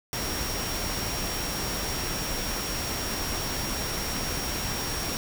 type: tone in noise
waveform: sine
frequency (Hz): 5588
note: F8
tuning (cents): 0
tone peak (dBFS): -35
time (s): 0.13-5.17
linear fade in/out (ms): 0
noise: pink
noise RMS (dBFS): -31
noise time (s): 0.13-5.17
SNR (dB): -7
effects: none